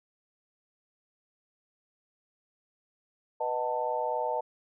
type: chord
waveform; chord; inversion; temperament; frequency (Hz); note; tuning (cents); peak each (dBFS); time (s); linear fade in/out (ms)
sine; B dominant seventh; none; just; 493.9 / 617.4 / 740.8 / 889; B4 / D#5 / F#5 / A5; 0 / -14 / +2 / +18; -34 / -33 / -37 / -31; 3.4-4.41; 10
effects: none